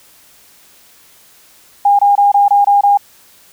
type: tone bursts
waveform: sine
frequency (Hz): 810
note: G#5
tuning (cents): -43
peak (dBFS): -6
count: 7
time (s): 1.85-2.974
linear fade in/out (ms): 5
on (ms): 140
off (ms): 24
effects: white hiss -46 dBFS RMS until 3.52 s